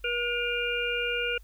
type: harmonic tone with a mistuned harmonic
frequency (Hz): 480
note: B4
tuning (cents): -49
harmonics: 1 / 3 / 5 / 6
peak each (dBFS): -32 / -32 / -32 / -32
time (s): 0.04-1.38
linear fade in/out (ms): 5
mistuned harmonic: 6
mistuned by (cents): -48
effects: added 49 Hz sine -47 dBFS peak until 1.43 s + white hiss -65 dBFS RMS until 1.43 s